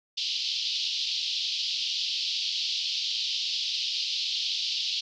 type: band-pass noise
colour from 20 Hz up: white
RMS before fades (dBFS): -30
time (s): 0.17-5.01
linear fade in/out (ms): 10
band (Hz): 2900 to 5000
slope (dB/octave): 48
effects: none